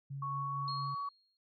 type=tone with tremolo; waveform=sine; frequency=138.59 Hz; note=C#3; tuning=in tune; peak=-38 dBFS; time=0.1-0.95 s; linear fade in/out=10 ms; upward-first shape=sine; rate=4.4 Hz; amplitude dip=30%
type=tone with pitch glide; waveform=sine; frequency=1108.7 to 1128.1 Hz; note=C#6 to C#6; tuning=0 to +30 cents; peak=-35 dBFS; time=0.22-1.09 s; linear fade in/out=5 ms; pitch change=+30 cents; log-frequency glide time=0.35-0.88 s
type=tone with exponential decay; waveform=sine; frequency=4264 Hz; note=C8; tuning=32 cents sharp; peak=-38 dBFS; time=0.68-1.37 s; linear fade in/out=1 ms; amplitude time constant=150 ms
effects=MP3 32 kbps